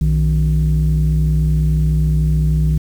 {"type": "tone pair together", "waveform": "sine", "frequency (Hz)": [61.81, 155.56], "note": ["B1", "D#3"], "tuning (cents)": [2, 0], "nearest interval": "octave + major third", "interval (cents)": 1598, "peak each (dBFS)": -13, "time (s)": [0.01, 2.78], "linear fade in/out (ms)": 5, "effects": ["tanh soft clip ceiling -8 dBFS", "7-bit"]}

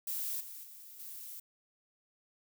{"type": "noise with level steps", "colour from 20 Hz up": "violet", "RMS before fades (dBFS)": [-37, -47, -52, -46], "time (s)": [0.07, 1.4], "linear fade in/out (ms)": 5, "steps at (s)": [0.4, 0.63, 0.99], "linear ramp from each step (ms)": 10, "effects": []}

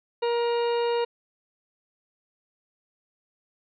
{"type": "harmonic tone", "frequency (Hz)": 472.3, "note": "A#4", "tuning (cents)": 23, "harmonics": [1, 2, 3, 4, 5, 6, 8, 9], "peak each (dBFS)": [-23, -30, -41, -43, -44, -39, -44, -44], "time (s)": [0.22, 1.05], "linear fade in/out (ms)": 10, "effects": []}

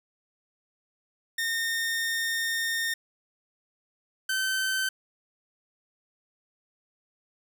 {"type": "tone pair in turn", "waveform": "sawtooth", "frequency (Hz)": [1830, 1538.8], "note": ["A#6", "G6"], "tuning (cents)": [-32, -33], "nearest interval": "minor third", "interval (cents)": 301, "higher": "first", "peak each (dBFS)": [-23, -22], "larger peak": "second", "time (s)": [[1.38, 2.94], [4.29, 4.89]], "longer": "first", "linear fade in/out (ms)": 5, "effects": []}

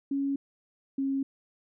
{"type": "tone pair in turn", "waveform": "sine", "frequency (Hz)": [277.2, 272], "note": ["C#4", "C#4"], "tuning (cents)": [0, -33], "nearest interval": "unison", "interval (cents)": 33, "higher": "first", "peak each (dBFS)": -26, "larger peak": "neither", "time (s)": [[0.11, 0.36], [0.98, 1.23]], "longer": "neither", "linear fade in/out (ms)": 5, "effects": []}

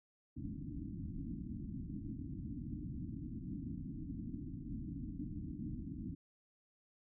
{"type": "low-pass noise", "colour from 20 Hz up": "white", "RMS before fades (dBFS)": -44, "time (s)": [0.36, 6.15], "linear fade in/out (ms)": 10, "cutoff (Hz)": 310, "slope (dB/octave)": 96, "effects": []}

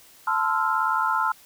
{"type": "chord", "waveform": "sine", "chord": "F major seventh", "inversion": "first", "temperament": "equal with one note detuned", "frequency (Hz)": [880, 1034.5, 1318.5, 1396.9], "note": ["A5", "C6", "E6", "F6"], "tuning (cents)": [0, -20, 0, 0], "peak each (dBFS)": -26, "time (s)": [0.27, 1.32], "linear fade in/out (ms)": 5, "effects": ["white hiss -52 dBFS RMS until 1.45 s"]}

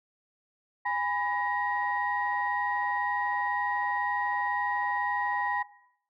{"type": "tone cluster", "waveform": "sine", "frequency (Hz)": [822, 994, 1892], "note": ["G#5", "B5", "A#6"], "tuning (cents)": [-18, 11, 25], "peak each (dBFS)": -31, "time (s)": [0.85, 5.63], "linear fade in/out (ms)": 10, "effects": ["noise-tail reverb RT60 0.7 s tail -18 dB re dry", "tanh soft clip ceiling -17 dBFS"]}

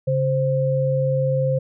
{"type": "tone pair together", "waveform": "sine", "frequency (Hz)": [138.59, 523.2], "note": ["C#3", "C5"], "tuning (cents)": [0, 0], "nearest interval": "octave + major seventh", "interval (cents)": 2300, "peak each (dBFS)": -20, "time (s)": [0.07, 1.59], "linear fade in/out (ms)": 10, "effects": []}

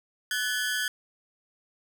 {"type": "ring-modulated tone", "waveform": "sawtooth", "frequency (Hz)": 1610, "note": "G6", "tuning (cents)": 46, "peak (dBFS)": -20, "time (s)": [0.31, 0.88], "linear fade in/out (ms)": 2, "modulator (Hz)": 114, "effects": []}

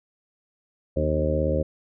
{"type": "harmonic tone with a mistuned harmonic", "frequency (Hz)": 76.6, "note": "D#2", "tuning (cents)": -27, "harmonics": [1, 2, 3, 4, 5, 6, 7, 8], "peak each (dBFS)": [-26, -29, -32, -31, -32, -33, -25, -35], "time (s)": [0.96, 1.63], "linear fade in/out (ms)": 10, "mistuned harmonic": 3, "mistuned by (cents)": 47, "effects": []}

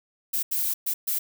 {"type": "noise bursts at uneven times", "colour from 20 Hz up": "violet", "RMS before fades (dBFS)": -26, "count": 4, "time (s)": [[0.33, 0.43], [0.51, 0.74], [0.86, 0.94], [1.07, 1.19]], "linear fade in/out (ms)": 10, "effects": []}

